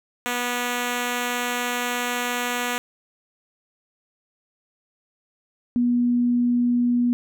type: tone pair in turn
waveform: 5% pulse / sine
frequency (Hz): 244.2 / 242.5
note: B3 / B3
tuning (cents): -19 / -31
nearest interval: unison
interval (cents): 12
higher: first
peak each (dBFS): -12 / -17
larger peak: first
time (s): 0.26-2.78 / 5.76-7.13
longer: first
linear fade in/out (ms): 0
effects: none